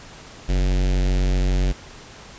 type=tone with notch filter; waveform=square; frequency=46.25 Hz; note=F#1; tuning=in tune; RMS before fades=-19 dBFS; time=0.48-1.73 s; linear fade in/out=20 ms; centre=1100 Hz; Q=0.97; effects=pink hiss -42 dBFS RMS until 2.38 s + resampled to 16000 Hz